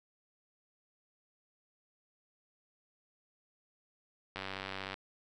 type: click train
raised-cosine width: 0.3 ms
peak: -23 dBFS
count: 57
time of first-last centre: 4.36-4.942 s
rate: 96.3 Hz
effects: none